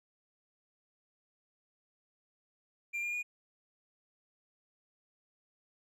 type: tone with pitch steps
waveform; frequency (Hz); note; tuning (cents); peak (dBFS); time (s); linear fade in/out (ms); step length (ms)
triangle; 2382 / 2412 / 2443; D7 / D7 / D#7; +24 / +46 / -32; -32; 2.93-3.23; 20; 100
effects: none